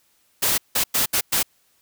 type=noise bursts at uneven times; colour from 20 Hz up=white; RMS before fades=-20 dBFS; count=5; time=0.42-0.58 / 0.75-0.84 / 0.94-1.06 / 1.13-1.21 / 1.32-1.43 s; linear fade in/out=10 ms; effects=white hiss -63 dBFS RMS until 1.81 s